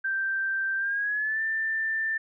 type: tone with pitch glide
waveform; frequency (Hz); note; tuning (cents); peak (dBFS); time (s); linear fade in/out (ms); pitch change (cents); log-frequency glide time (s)
sine; 1568 to 1780.5; G6 to A6; 0 to +20; -25; 0.04-2.18; 10; +220; 0.77-1.42
effects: none